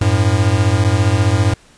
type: beating tone pair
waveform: square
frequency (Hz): 94.2 / 109.2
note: F#2 / A2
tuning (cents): +32 / -13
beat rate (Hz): 15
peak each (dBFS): -15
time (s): 0.01-1.54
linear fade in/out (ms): 5
effects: pink hiss -48 dBFS RMS until 1.77 s + resampled to 22050 Hz